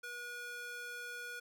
square tone with high-pass filter, 483 Hz, B4, 39 cents flat, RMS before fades -45 dBFS, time 0.03-1.4 s, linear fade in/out 10 ms, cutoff 1100 Hz, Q 4.1, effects none

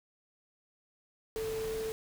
sine tone in noise, 442.2 Hz, A4, 9 cents sharp, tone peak -33 dBFS, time 1.36-1.92 s, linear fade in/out 0 ms, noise pink, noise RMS -44 dBFS, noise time 1.36-1.92 s, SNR +8 dB, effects none

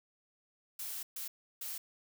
blue noise bursts at uneven times, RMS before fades -41 dBFS, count 3, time 0.79-1.03 / 1.16-1.28 / 1.61-1.78 s, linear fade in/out 5 ms, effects none

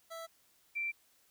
25% pulse / sine tone pair in turn, 659.3 / 2349 Hz, E5 / D7, 0 / 0 cents, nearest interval octave + minor seventh, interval 2200 cents, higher second, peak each -39 / -33 dBFS, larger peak second, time 0.1-0.27 / 0.75-0.92 s, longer neither, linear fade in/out 20 ms, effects white hiss -69 dBFS RMS until 1.3 s

